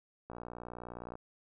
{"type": "click train", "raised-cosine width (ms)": 1, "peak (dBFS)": -30, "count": 52, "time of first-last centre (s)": [0.3, 1.154], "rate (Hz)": 59.7, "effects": []}